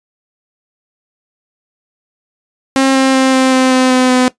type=tone with pitch steps; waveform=sawtooth; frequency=267.8 / 265.6 / 263.5 / 261.4 / 259.3 / 257.2 / 255.1 / 253.1 Hz; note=C4 / C4 / C4 / C4 / C4 / C4 / C4 / B3; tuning=+40 / +26 / +12 / -1 / -15 / -30 / -44 / +43 cents; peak=-4 dBFS; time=2.76-4.28 s; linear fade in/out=0 ms; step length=190 ms; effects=noise-tail reverb RT60 0.1 s tail -17 dB re dry + resampled to 22050 Hz